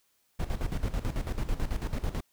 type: noise with tremolo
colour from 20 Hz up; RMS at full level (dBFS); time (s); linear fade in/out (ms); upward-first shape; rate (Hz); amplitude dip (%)
brown; -29; 0.39-2.21; 10; square; 9.1; 70
effects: white hiss -71 dBFS RMS until 2.32 s